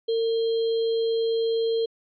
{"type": "tone with sample-and-hold", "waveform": "sine", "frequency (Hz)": 454.7, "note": "A#4", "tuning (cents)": -43, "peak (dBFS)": -21, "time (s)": [0.08, 1.86], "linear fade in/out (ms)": 10, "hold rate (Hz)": 3675, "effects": ["resampled to 11025 Hz"]}